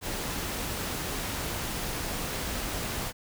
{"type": "noise", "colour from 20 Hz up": "pink", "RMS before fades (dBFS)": -33, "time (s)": [0.01, 3.13], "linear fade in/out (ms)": 50, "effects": []}